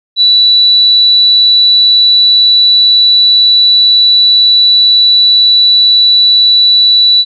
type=tone; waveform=sine; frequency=3951 Hz; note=B7; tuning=in tune; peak=-3 dBFS; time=0.16-7.25 s; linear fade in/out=50 ms; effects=none